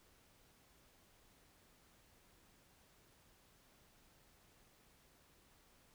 silence, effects pink hiss -69 dBFS RMS until 5.94 s

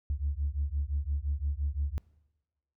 sine beating tone pair, 69 / 74.8 Hz, C#2 / D2, -7 / +32 cents, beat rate 5.8 Hz, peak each -31 dBFS, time 0.1-1.98 s, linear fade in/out 0 ms, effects noise-tail reverb RT60 1.0 s tail -23 dB re dry + tanh soft clip ceiling -22 dBFS

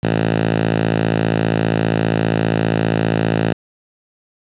5% pulse tone with high-pass filter, 55 Hz, A1, in tune, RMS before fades -17 dBFS, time 0.03-3.53 s, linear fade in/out 5 ms, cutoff 130 Hz, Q 2.2, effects resampled to 8000 Hz + 7-bit

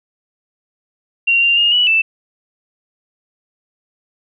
sine tone with pitch steps, 2757 / 2780 / 2839 / 2944 / 2649 Hz, F7 / F7 / F7 / F#7 / E7, -23 / -9 / +28 / -9 / +8 cents, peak -10 dBFS, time 1.27-2.02 s, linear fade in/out 10 ms, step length 150 ms, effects none

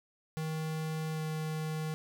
square tone with pitch glide, 157.7 to 156.52 Hz, D#3 to D#3, +24 to +11 cents, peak -34 dBFS, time 0.37-1.94 s, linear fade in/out 0 ms, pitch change -13 cents, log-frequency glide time 1.13-1.21 s, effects none

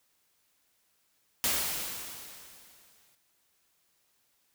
white noise with exponential decay, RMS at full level -27 dBFS, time 1.44-3.15 s, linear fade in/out 0 ms, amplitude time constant 370 ms, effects white hiss -72 dBFS RMS until 4.54 s

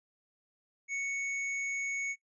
triangle tone with hard clipping, 2218 Hz, C#7, in tune, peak -34 dBFS, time 0.88-2.16 s, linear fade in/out 50 ms, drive 12 dB, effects noise-tail reverb RT60 0.1 s tail -22 dB re dry + resampled to 22050 Hz

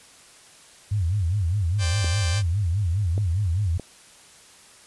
sine tone with vibrato, 93 Hz, F#2, 9 cents sharp, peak -20 dBFS, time 0.91-3.78 s, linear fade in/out 10 ms, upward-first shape sine, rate 4.9 Hz, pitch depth 230 cents each way
5% pulse chord, C suspended second, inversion none, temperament just, 523.3 / 588.7 / 784.9 Hz, C5 / D5 / G5, 0 / +4 / +2 cents, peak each -23 dBFS, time 1.78-2.43 s, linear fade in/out 50 ms
clicks, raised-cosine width 2 ms, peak -19 dBFS, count 3, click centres 2.045 / 3.179 / 3.797 s
effects white hiss -50 dBFS RMS until 4.86 s + resampled to 24000 Hz

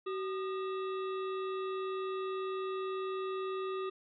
harmonic tone with a mistuned harmonic, 380 Hz, F#4, 46 cents sharp, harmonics 1 / 3 / 5 / 7 / 9 / 10, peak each -35 / -41 / -55 / -52 / -57 / -55 dBFS, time 0.06-3.9 s, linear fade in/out 10 ms, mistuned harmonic 3, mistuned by +120 cents, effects none

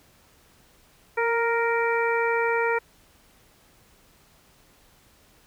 harmonic tone with a mistuned harmonic, 466.2 Hz, A#4, in tune, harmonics 1 / 2 / 3 / 4 / 5, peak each -24 / -27 / -29 / -30 / -31 dBFS, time 1.17-2.79 s, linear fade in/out 10 ms, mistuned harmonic 1, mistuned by -15 cents, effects pink hiss -58 dBFS RMS until 5.46 s

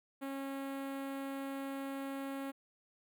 sawtooth tone with notch filter, 273.3 Hz, C#4, 24 cents flat, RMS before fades -41 dBFS, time 0.21-2.52 s, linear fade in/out 20 ms, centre 5500 Hz, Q 0.61, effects none

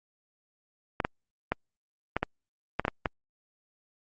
clicks, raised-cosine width 0.5 ms, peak -11 dBFS, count 9, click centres 1.002 / 1.049 / 1.52 / 2.166 / 2.23 / 2.796 / 2.851 / 2.881 / 3.058 s, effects Opus 48 kbps

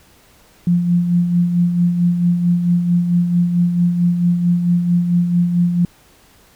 sine tone with tremolo, 174.61 Hz, F3, in tune, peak -10 dBFS, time 0.67-5.85 s, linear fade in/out 2 ms, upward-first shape sine, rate 4.5 Hz, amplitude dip 50%, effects pink hiss -50 dBFS RMS until 6.55 s

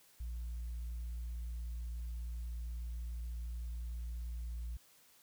triangle tone with tanh clipping, 58.27 Hz, A#1, in tune, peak -39 dBFS, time 0.2-4.77 s, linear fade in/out 5 ms, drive 6 dB, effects white hiss -65 dBFS RMS until 5.22 s

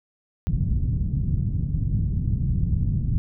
white low-pass noise, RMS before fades -23 dBFS, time 0.47-3.18 s, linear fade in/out 0 ms, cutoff 150 Hz, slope 24 dB/octave, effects none

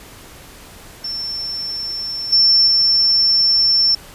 sine tone with level steps, 5390 Hz, E8, 38 cents sharp, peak -22 / -9 / -11 dBFS, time 1.04-3.95 s, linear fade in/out 5 ms, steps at 2.32 / 2.67 s, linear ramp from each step 10 ms, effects pink hiss -40 dBFS RMS until 4.14 s + resampled to 32000 Hz

